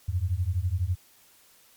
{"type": "beating tone pair", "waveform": "sine", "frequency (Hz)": [84.3, 96.3], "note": ["E2", "G2"], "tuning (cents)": [39, -30], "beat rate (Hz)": 12, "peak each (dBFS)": -27, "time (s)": [0.08, 0.96], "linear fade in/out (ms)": 10, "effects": ["white hiss -58 dBFS RMS until 1.76 s", "MP3 96 kbps"]}